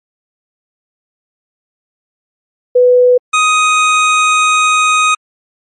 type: tone pair in turn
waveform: sine / 25% pulse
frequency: 496.1 / 1250.1 Hz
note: B4 / D#6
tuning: +8 / +8 cents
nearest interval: octave + major third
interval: 1600 cents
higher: second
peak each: -4 dBFS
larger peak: neither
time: 2.75-3.18 / 3.33-5.15 s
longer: second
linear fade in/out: 10 ms
effects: low-pass 12000 Hz 12 dB/octave + MP3 48 kbps